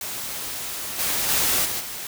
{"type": "noise with level steps", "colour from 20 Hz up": "white", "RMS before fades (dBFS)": [-31, -24, -21, -27, -33], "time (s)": [0.01, 2.07], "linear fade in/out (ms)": 2, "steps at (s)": [0.98, 1.28, 1.64, 1.79], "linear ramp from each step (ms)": 20, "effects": []}